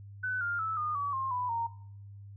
sine tone with pitch steps, 1504 / 1403.3 / 1309.3 / 1221.6 / 1139.8 / 1063.5 / 992.3 / 925.8 Hz, F#6 / F6 / E6 / D#6 / C#6 / C6 / B5 / A#5, +28 / +8 / -12 / -32 / +48 / +28 / +8 / -12 cents, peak -30 dBFS, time 0.23-1.67 s, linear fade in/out 10 ms, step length 180 ms, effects noise-tail reverb RT60 0.8 s tail -21 dB re dry + added 100 Hz sine -45 dBFS peak until 2.36 s

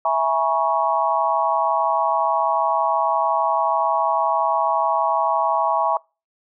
sine chord, C# minor seventh, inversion first, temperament equal with one note detuned, 659.3 / 830.6 / 962.4 / 1108.7 Hz, E5 / G#5 / B5 / C#6, 0 / 0 / -45 / 0 cents, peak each -22 dBFS, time 0.05-5.97 s, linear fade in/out 2 ms, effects noise-tail reverb RT60 0.3 s tail -25 dB re dry

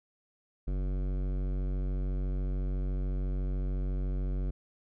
sine tone with hard clipping, 46.96 Hz, F#1, 26 cents sharp, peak -31 dBFS, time 0.67-4.51 s, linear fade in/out 10 ms, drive 16 dB, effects none

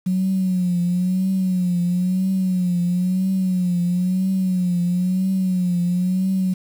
sine tone with vibrato, 182.6 Hz, F#3, 23 cents flat, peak -16 dBFS, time 0.06-6.54 s, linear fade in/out 10 ms, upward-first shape triangle, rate 1 Hz, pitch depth 82 cents each way, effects tanh soft clip ceiling -12 dBFS + 7-bit

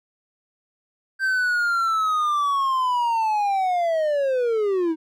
triangle linear sweep, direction down, 1568 to 310 Hz, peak -17 dBFS, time 1.19-4.96 s, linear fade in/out 50 ms, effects none

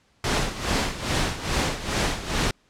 pink noise with tremolo, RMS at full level -22 dBFS, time 0.24-2.51 s, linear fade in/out 2 ms, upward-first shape sine, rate 2.4 Hz, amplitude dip 75%, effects pink hiss -63 dBFS RMS until 2.69 s + low-pass 7000 Hz 12 dB/octave

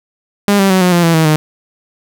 sawtooth tone with pitch steps, 202.7 / 194.89 / 187.39 / 180.17 / 173.23 / 166.56 / 160.14 / 153.97 Hz, G#3 / G3 / F#3 / F#3 / F3 / E3 / E3 / D#3, -42 / -10 / +22 / -46 / -14 / +18 / -50 / -18 cents, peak -4 dBFS, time 0.48-1.36 s, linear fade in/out 0 ms, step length 110 ms, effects none

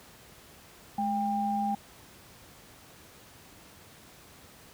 sine tone pair together, 211.4 / 798 Hz, G#3 / G5, +31 / +31 cents, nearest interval octave + major seventh, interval 2300 cents, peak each -31 / -28 dBFS, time 0.98-1.75 s, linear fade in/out 5 ms, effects pink hiss -53 dBFS RMS until 4.73 s + high-pass 60 Hz 12 dB/octave

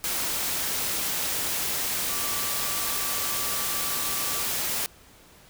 sine tone in noise, 1162 Hz, D6, 19 cents flat, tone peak -38 dBFS, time 2.09-4.43 s, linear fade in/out 0 ms, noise white, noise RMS -28 dBFS, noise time 0.04-4.86 s, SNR -13 dB, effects pink hiss -53 dBFS RMS until 5.49 s

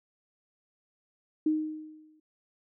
sine tone with exponential decay, 310 Hz, D#4, 6 cents flat, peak -21 dBFS, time 1.46-2.2 s, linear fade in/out 5 ms, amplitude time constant 160 ms, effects none

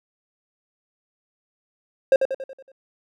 triangle tone with echo, 534 Hz, C5, 35 cents sharp, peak -9 dBFS, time 2.12-2.16 s, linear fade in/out 2 ms, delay 93 ms, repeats 6, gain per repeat -6 dB, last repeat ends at 2.718 s, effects none

